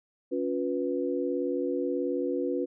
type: tone cluster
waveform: sine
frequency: 278.5 / 357 / 492 Hz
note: C#4 / F4 / B4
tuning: +8 / +38 / -7 cents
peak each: -31 dBFS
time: 0.31-2.66 s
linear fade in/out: 20 ms
effects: none